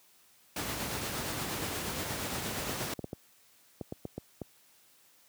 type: noise with tremolo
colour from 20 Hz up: pink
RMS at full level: -34 dBFS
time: 0.56-2.94 s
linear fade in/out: 5 ms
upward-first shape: triangle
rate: 8.5 Hz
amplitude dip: 30%
type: clicks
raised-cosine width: 2 ms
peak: -23 dBFS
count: 9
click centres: 2.695 / 2.992 / 3.043 / 3.131 / 3.812 / 3.924 / 4.053 / 4.18 / 4.417 s
effects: white hiss -63 dBFS RMS until 5.28 s + high-pass 80 Hz 12 dB/octave